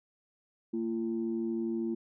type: tone pair together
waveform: sine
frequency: 227.6 / 340.4 Hz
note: A#3 / F4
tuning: -41 / -44 cents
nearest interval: perfect fifth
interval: 697 cents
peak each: -32 / -32 dBFS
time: 0.73-1.95 s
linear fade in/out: 10 ms
effects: tanh soft clip ceiling -23 dBFS